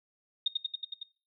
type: tone with echo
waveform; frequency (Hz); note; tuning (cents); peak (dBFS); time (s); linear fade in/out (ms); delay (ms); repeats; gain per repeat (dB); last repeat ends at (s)
sine; 3698; A#7; -15; -23; 0.46-0.48; 5; 92; 6; -2; 1.032
effects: noise-tail reverb RT60 0.3 s tail -18 dB re dry